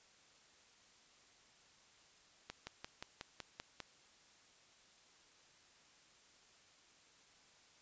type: slowing click train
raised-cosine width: 0.2 ms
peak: -27 dBFS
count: 8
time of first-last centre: 2.5-3.803 s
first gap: 170 ms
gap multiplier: 1.03
effects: white hiss -66 dBFS RMS until 7.81 s + resampled to 16000 Hz